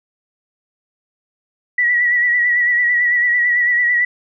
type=tone with vibrato; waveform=sine; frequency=1939 Hz; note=B6; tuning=32 cents flat; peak=-12 dBFS; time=1.78-4.05 s; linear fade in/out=5 ms; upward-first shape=sine; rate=9 Hz; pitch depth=39 cents each way; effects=none